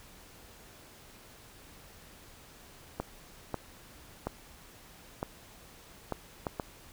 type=clicks; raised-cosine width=1 ms; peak=-18 dBFS; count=7; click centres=3 / 3.543 / 4.27 / 5.229 / 6.123 / 6.468 / 6.598 s; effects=pink hiss -54 dBFS RMS until 6.92 s